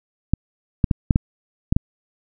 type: clicks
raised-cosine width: 5 ms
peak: -3 dBFS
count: 7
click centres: 0.336 / 0.842 / 0.912 / 1.108 / 1.159 / 1.725 / 1.765 s
effects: none